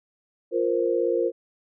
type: chord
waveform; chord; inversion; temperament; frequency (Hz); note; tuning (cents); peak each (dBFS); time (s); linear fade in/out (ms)
sine; F suspended fourth; none; equal; 349.2 / 466.2 / 523.3; F4 / Bb4 / C5; 0 / 0 / 0; -25 / -24 / -26; 0.51-1.32; 50
effects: none